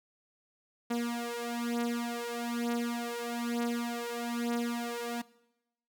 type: beating tone pair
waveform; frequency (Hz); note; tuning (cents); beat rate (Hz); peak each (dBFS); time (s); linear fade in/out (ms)
sawtooth; 236.3 / 237.4; A#3 / A#3; +24 / +32; 1.1; -31; 0.9-5.22; 10
effects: noise-tail reverb RT60 0.9 s tail -21 dB re dry